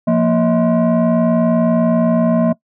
sine tone with frequency modulation, 233.1 Hz, A#3, in tune, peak -9 dBFS, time 0.07-2.53 s, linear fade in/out 10 ms, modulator 406 Hz, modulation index 1.1, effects noise-tail reverb RT60 0.1 s tail -21 dB re dry + tanh soft clip ceiling -8 dBFS

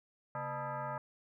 sine tone with frequency modulation, 137 Hz, C#3, 20 cents flat, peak -36 dBFS, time 0.35-0.98 s, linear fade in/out 2 ms, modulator 370 Hz, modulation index 3.5, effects 13-bit

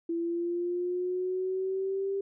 sine linear sweep, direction up, 334.3 to 395.1 Hz, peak -28 dBFS, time 0.09-2.21 s, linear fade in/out 5 ms, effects none

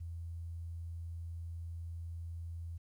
sine tone, 84 Hz, E2, 33 cents sharp, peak -40 dBFS, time 0-2.78 s, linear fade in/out 10 ms, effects 12-bit

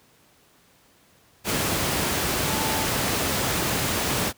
sine tone in noise, 880 Hz, A5, in tune, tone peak -31 dBFS, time 2.47-2.89 s, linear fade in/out 50 ms, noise pink, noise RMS -24 dBFS, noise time 1.44-4.33 s, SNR -10 dB, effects pink hiss -58 dBFS RMS until 4.37 s + high-pass 80 Hz 12 dB/octave

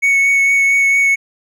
triangle tone with vibrato, 2217 Hz, C#7, in tune, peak -8 dBFS, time 0.02-1.16 s, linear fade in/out 20 ms, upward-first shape triangle, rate 4.4 Hz, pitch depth 13 cents each way, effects none

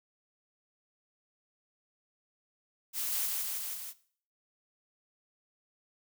blue noise with echo, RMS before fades -34 dBFS, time 2.93-3.3 s, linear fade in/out 50 ms, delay 160 ms, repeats 4, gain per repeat -2 dB, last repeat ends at 3.94 s, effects noise-tail reverb RT60 0.5 s tail -17 dB re dry

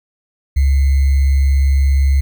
sine tone with sample-and-hold, 68.6 Hz, C#2, 17 cents flat, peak -9 dBFS, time 0.56-2.21 s, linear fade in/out 10 ms, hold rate 2100 Hz, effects none

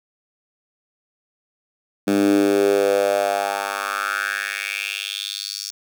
10% pulse tone with high-pass filter sweep, 100 Hz, G2, 35 cents sharp, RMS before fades -21 dBFS, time 2.07-5.71 s, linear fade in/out 10 ms, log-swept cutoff 240 to 5300 Hz, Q 4.3, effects none

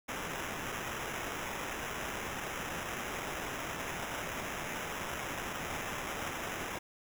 violet noise with sample-and-hold, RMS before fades -39 dBFS, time 0.08-6.79 s, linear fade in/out 10 ms, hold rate 4410 Hz, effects none

